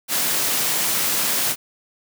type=high-pass noise; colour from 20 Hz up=white; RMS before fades=-21 dBFS; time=0.08-1.56 s; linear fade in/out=50 ms; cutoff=110 Hz; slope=48 dB/octave; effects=none